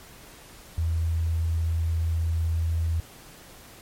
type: tone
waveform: sine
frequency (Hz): 82.2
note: E2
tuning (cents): -4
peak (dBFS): -22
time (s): 0.78-3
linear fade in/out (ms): 0
effects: pink hiss -48 dBFS RMS until 3.81 s + MP3 64 kbps